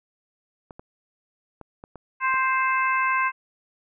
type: clicks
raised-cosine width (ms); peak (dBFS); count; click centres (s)
1; -26; 6; 0.708 / 0.795 / 1.613 / 1.839 / 1.957 / 2.341
type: harmonic tone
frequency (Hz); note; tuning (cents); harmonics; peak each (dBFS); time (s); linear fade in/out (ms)
524; C5; +2; 2 / 3 / 4 / 5; -22 / -26 / -28 / -30; 2.2-3.32; 50
effects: none